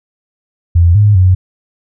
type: tone with pitch steps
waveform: sine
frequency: 85.5 / 104.1 / 92.3 Hz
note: F2 / G#2 / F#2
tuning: -36 / +5 / -4 cents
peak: -4 dBFS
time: 0.75-1.35 s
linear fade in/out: 10 ms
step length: 200 ms
effects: none